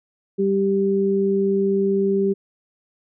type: tone pair together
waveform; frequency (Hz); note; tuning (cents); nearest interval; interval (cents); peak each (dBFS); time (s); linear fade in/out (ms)
sine; 196.1 / 392.2; G3 / G4; +1 / +1; octave; 1200; -21 / -18; 0.38-2.34; 20
effects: none